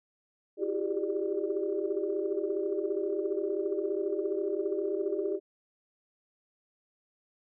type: tone cluster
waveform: sine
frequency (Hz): 330.3 / 375.3 / 392.4 / 407.3 / 595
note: E4 / F#4 / G4 / G#4 / D5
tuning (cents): +4 / +25 / +2 / -34 / +22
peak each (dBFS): -36 / -34 / -36 / -32 / -38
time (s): 0.57-5.4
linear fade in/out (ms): 50
effects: tanh soft clip ceiling -17 dBFS